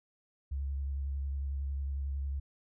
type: tone with vibrato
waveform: sine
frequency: 69.1 Hz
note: C#2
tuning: 5 cents flat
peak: -32 dBFS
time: 0.51-2.4 s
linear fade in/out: 10 ms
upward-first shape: triangle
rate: 11 Hz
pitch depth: 36 cents each way
effects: none